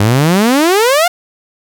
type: exponential sweep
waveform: sawtooth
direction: up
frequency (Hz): 98 to 728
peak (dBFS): -4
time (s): 0-1.08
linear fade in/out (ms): 5
effects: none